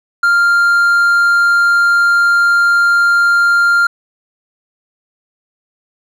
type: tone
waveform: triangle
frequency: 1396 Hz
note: F6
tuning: 1 cent flat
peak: -6 dBFS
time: 0.23-3.87 s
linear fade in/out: 5 ms
effects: none